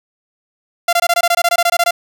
sawtooth tone bursts, 690 Hz, F5, 21 cents flat, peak -7 dBFS, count 15, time 0.88-1.909 s, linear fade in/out 5 ms, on 49 ms, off 21 ms, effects none

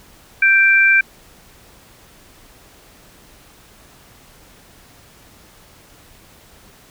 sine tone pair together, 1568 / 2355 Hz, G6 / D7, 0 / +4 cents, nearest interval perfect fifth, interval 704 cents, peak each -12 dBFS, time 0.42-1.01 s, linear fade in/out 5 ms, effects pink hiss -47 dBFS RMS until 6.9 s

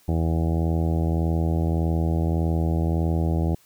harmonic tone, 81.7 Hz, E2, 15 cents flat, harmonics 1 / 2 / 3 / 4 / 5 / 6 / 7 / 8 / 9 / 10, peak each -22 / -25 / -33 / -30 / -36 / -38 / -38 / -40 / -38 / -42 dBFS, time 0.08-3.55 s, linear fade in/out 5 ms, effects white hiss -58 dBFS RMS until 3.65 s

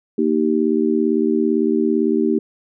sine chord, Eb major, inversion second, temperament just, 233.3 / 311.1 / 388.9 Hz, Bb3 / Eb4 / G4, +2 / 0 / -14 cents, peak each -19 dBFS, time 0.18-2.39 s, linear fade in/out 5 ms, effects none

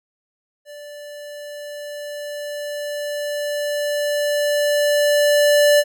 square tone with level ramp, 585 Hz, D5, 7 cents flat, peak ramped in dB -36 to -11 dBFS, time 0.65-5.84 s, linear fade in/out 50 ms, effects none

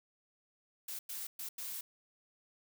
blue noise bursts at uneven times, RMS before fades -42 dBFS, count 4, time 0.88-0.99 / 1.09-1.27 / 1.39-1.49 / 1.58-1.81 s, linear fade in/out 5 ms, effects none

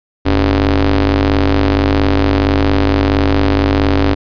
sawtooth ring-modulated tone, 101.6 Hz, G#2, 38 cents flat, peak -3 dBFS, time 0.25-4.15 s, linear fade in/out 20 ms, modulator 181 Hz, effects resampled to 11025 Hz

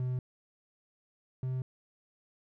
triangle tone pair in turn, 126.7 / 128.84 Hz, B2 / C3, +45 / -26 cents, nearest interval unison, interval 29 cents, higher second, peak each -28 / -29 dBFS, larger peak first, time 0-0.19 / 1.43-1.62 s, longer neither, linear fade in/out 2 ms, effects none

